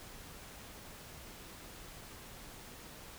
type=silence; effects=pink hiss -51 dBFS RMS until 3.18 s